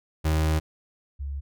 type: tone pair in turn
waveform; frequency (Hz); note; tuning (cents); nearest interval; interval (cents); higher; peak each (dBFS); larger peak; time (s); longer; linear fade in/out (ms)
35% pulse / sine; 78.3 / 69.76; D#2 / C#2; +11 / +12; major second; 199; first; -19 / -29; first; 0.24-0.6 / 1.19-1.41; first; 20
effects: none